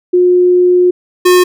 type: tone pair in turn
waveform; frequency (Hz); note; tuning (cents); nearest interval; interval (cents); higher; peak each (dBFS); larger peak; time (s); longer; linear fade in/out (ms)
sine / square; 359.2 / 361.1; F4 / F#4; +49 / -42; unison; 9; second; -5; neither; 0.13-0.91 / 1.25-1.44; first; 10
effects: none